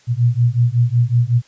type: beating tone pair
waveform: sine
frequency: 117.5 / 122.9 Hz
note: A#2 / B2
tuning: +14 / -8 cents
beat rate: 5.4 Hz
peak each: -15 dBFS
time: 0.07-1.42 s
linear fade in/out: 50 ms
effects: white hiss -52 dBFS RMS until 1.47 s + resampled to 16000 Hz